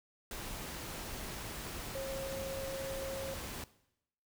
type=tone in noise; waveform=sine; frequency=540 Hz; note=C#5; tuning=45 cents flat; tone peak=-37 dBFS; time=1.95-3.34 s; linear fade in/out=2 ms; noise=pink; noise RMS=-43 dBFS; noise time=0.31-3.64 s; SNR=+3 dB; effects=noise-tail reverb RT60 0.8 s tail -18 dB re dry